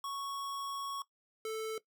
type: tone pair in turn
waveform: square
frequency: 1108.7 / 440 Hz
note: C#6 / A4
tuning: 0 / 0 cents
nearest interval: octave + major third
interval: 1600 cents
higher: first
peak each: -38 / -36 dBFS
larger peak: second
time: 0.04-1.02 / 1.45-1.78 s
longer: first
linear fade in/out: 2 ms
effects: noise-tail reverb RT60 0.1 s tail -18 dB re dry